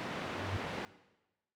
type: band-pass noise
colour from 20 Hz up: pink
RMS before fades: -40 dBFS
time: 0-0.85 s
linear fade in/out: 0 ms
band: 160 to 2700 Hz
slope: 12 dB/octave
type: tone with exponential growth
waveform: sine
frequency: 96.2 Hz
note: G2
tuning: 32 cents flat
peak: -31 dBFS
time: 0.16-0.57 s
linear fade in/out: 5 ms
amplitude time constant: 89 ms
effects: noise-tail reverb RT60 1.0 s tail -17 dB re dry